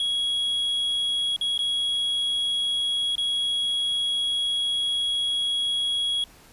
triangle tone with dropouts, 3322 Hz, G#7, in tune, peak -21 dBFS, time 0-6.24 s, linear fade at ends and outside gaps 2 ms, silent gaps 1.363-1.411 / 1.578-1.59 / 3.155-3.18 s, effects pink hiss -52 dBFS RMS until 6.52 s + resampled to 32000 Hz

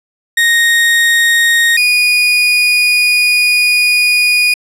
35% pulse tone pair in turn, 1862 / 2460 Hz, A#6 / D#7, -2 / -20 cents, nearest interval perfect fourth, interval 482 cents, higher second, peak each -6 dBFS, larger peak neither, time 0.37-1.77 / 1.77-4.54 s, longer second, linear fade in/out 5 ms, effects low-pass 12000 Hz 12 dB/octave

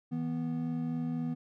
triangle tone pair together, 161.3 / 245.3 Hz, E3 / B3, -37 / -12 cents, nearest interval perfect fifth, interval 725 cents, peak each -33 / -31 dBFS, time 0.11-1.35 s, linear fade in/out 20 ms, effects none

